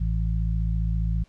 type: harmonic tone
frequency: 54.9 Hz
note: A1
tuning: 3 cents flat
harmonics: 1 / 2 / 3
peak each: -23 / -29 / -30 dBFS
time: 0-1.24 s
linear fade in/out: 10 ms
effects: pink hiss -62 dBFS RMS until 1.28 s + low-pass 6000 Hz 12 dB/octave